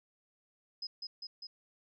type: tone with echo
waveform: sine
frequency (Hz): 5050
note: D#8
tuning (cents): +25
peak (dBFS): -37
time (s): 0.82-0.87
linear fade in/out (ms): 5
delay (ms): 200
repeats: 3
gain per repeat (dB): -2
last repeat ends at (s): 1.47
effects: none